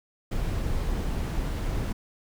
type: noise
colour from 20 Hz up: brown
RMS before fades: -28 dBFS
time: 0.31-1.93 s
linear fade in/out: 10 ms
effects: none